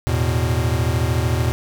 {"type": "chord", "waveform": "square", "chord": "E suspended fourth", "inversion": "none", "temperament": "equal", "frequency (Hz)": [82.41, 110, 123.47], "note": ["E2", "A2", "B2"], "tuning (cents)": [0, 0, 0], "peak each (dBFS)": [-22, -23, -22], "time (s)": [0.07, 1.52], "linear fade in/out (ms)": 0, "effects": []}